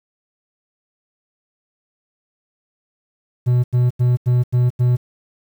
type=tone bursts; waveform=triangle; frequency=123.5 Hz; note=B2; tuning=in tune; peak=-10 dBFS; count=6; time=3.46-4.97 s; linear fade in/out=20 ms; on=180 ms; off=86 ms; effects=8-bit